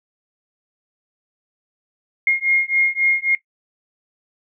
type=beating tone pair; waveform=sine; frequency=2137 / 2140.7 Hz; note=C7 / C7; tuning=+36 / +39 cents; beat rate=3.7 Hz; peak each=-18 dBFS; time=2.27-3.35 s; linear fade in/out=2 ms; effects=noise-tail reverb RT60 0.1 s tail -17 dB re dry